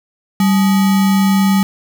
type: tone with sample-and-hold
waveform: sine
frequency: 194.6 Hz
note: G3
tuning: 12 cents flat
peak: -9 dBFS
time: 0.4-1.63 s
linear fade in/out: 2 ms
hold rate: 1050 Hz
effects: none